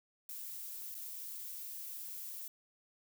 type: noise with dropouts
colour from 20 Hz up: violet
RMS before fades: -45 dBFS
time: 0.29-2.48 s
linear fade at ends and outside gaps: 2 ms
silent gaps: 0.945-0.95 s
effects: none